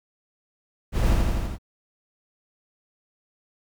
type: noise with echo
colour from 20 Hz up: brown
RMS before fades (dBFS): -22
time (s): 0.92-1.17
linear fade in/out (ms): 50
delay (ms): 83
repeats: 5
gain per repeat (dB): -2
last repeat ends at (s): 1.585
effects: none